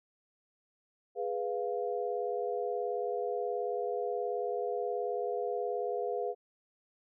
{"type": "chord", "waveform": "sine", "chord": "F diminished", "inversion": "first", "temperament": "equal", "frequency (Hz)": [415.3, 493.9, 698.5], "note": ["Ab4", "Cb5", "F5"], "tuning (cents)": [0, 0, 0], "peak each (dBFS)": [-35, -35, -37], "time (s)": [1.15, 6.35], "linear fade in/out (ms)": 50, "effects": []}